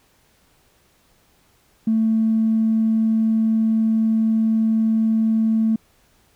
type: tone with tanh clipping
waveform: triangle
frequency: 222 Hz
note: A3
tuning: 16 cents sharp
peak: -15 dBFS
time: 1.87-5.76 s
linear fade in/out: 5 ms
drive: 4 dB
effects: pink hiss -59 dBFS RMS until 6.35 s